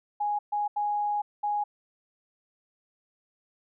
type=tone bursts at uneven times; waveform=sine; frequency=829 Hz; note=G#5; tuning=3 cents flat; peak=-25 dBFS; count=4; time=0.2-0.39 / 0.52-0.68 / 0.76-1.22 / 1.43-1.64 s; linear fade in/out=10 ms; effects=none